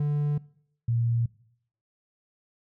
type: tone pair in turn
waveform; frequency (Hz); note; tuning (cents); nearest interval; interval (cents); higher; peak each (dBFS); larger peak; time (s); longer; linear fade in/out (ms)
triangle / sine; 146.83 / 117.01; D3 / A#2; 0 / +7; major third; 393; first; -21 / -22; first; 0-0.38 / 0.88-1.26; neither; 5
effects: noise-tail reverb RT60 0.7 s tail -22 dB re dry